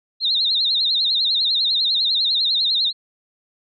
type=tone with vibrato; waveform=sine; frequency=3918 Hz; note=B7; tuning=15 cents flat; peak=-16 dBFS; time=0.2-2.93 s; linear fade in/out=50 ms; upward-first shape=sine; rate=10 Hz; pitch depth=140 cents each way; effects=none